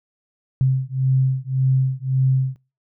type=beating tone pair; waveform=sine; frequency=130.81 / 132.61 Hz; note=C3 / C3; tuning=0 / +24 cents; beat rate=1.8 Hz; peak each=-19 dBFS; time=0.61-2.56 s; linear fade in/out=0 ms; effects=noise-tail reverb RT60 0.3 s tail -23 dB re dry